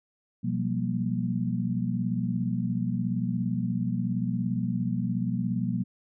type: tone cluster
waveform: sine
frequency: 123.4 / 177.2 / 194.3 / 235.2 Hz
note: B2 / F3 / G3 / A#3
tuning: -1 / +25 / -15 / +16 cents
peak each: -31 dBFS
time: 0.43-5.84 s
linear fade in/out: 20 ms
effects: none